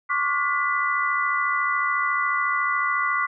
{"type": "tone cluster", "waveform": "sine", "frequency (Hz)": [1088, 1162, 1437, 1992], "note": ["C#6", "D6", "F6", "B6"], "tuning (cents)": [-33, -19, 49, 14], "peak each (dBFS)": [-28, -25, -27, -25], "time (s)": [0.09, 3.27], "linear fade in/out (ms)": 20, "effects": []}